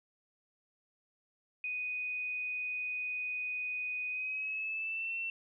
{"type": "tone with pitch glide", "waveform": "sine", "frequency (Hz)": [2489, 2699], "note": ["D#7", "E7"], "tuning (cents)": [0, 40], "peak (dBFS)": -34, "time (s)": [1.64, 5.3], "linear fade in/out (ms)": 2, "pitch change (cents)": 140, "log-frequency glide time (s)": [4.09, 5.14], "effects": []}